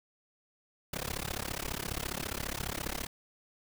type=noise with amplitude modulation; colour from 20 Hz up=pink; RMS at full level=-33 dBFS; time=0.93-3.07 s; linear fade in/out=5 ms; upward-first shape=sine; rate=34.7 Hz; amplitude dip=100%; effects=none